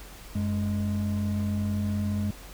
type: tone pair together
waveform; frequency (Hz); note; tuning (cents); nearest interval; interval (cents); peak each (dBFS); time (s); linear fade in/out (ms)
triangle; 94.03 / 207.7; F#2 / G#3; +28 / 0; octave + major second; 1372; -26; 0.35-2.31; 5
effects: added 47 Hz sine -46 dBFS peak until 2.53 s + pink hiss -47 dBFS RMS until 2.53 s